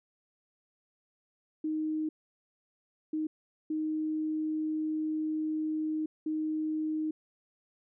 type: tone bursts at uneven times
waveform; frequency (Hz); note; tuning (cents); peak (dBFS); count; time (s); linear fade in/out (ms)
sine; 311.1; D#4; 0; -29; 4; 1.64-2.09 / 3.13-3.27 / 3.7-6.06 / 6.26-7.11; 5
effects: none